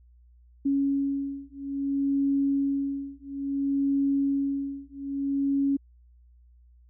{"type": "beating tone pair", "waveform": "sine", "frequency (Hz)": [277.2, 277.79], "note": ["C#4", "C#4"], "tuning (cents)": [0, 4], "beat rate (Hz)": 0.59, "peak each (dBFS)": -27, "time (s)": [0.65, 5.77], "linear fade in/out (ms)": 10, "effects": ["added 60 Hz sine -53 dBFS peak until 6.89 s"]}